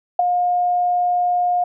sine tone with ADSR envelope, 713 Hz, F5, 36 cents sharp, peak -8 dBFS, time 0.19-1.64 s, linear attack 5 ms, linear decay 9 ms, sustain -7 dB, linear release 5 ms, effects none

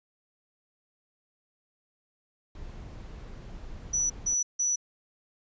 brown noise, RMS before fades -42 dBFS, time 2.55-4.34 s, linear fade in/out 2 ms
sine tone bursts, 5920 Hz, F#8, in tune, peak -24 dBFS, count 3, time 3.93-4.76 s, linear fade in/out 10 ms, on 170 ms, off 160 ms
effects resampled to 16000 Hz

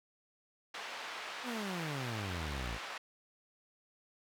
pink band-pass noise, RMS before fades -44 dBFS, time 0.74-2.98 s, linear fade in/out 5 ms, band 840 to 3600 Hz, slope 12 dB/octave
sawtooth exponential sweep, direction down, 260.5 to 51.91 Hz, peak -34 dBFS, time 1.43-2.79 s, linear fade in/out 50 ms
effects none

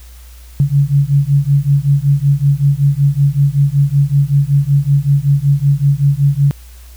sine beating tone pair, 138.59 / 143.89 Hz, C#3 / D3, 0 / -35 cents, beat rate 5.3 Hz, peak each -12 dBFS, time 0.6-6.51 s, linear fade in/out 0 ms, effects added 60 Hz sine -34 dBFS peak until 6.96 s + white hiss -45 dBFS RMS until 6.96 s

